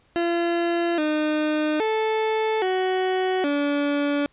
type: tone with pitch steps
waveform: 30% pulse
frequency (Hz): 341.6 / 305.3 / 438.2 / 372.8 / 287.8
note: F4 / D#4 / A4 / F#4 / D4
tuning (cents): -38 / -33 / -7 / +13 / -35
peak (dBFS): -18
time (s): 0.16-4.26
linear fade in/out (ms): 0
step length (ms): 820
effects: pink hiss -61 dBFS RMS until 4.32 s + resampled to 8000 Hz